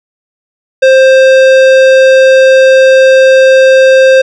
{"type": "tone with tanh clipping", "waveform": "sine", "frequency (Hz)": 527, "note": "C5", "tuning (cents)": 12, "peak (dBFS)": -3, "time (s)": [0.82, 4.22], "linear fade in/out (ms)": 10, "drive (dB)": 16, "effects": []}